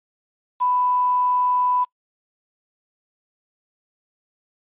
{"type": "tone with quantisation", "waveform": "sine", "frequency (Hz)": 994, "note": "B5", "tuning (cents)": 11, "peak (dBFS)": -17, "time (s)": [0.6, 1.85], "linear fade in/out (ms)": 20, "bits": 7, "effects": ["noise-tail reverb RT60 0.1 s tail -24 dB re dry", "resampled to 8000 Hz"]}